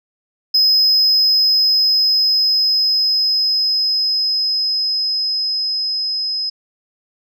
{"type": "tone with level ramp", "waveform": "sine", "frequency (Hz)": 5080, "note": "D#8", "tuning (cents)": 35, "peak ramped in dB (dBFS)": [-7, -18], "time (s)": [0.54, 6.5], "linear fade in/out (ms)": 10, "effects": ["tanh soft clip ceiling -9 dBFS"]}